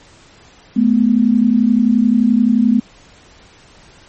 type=tone pair together; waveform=sine; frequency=215.4 / 246.9 Hz; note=A3 / B3; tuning=-37 / 0 cents; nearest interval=major second; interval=237 cents; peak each=-12 dBFS; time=0.76-2.8 s; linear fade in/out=10 ms; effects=pink hiss -45 dBFS RMS until 4.08 s + MP3 32 kbps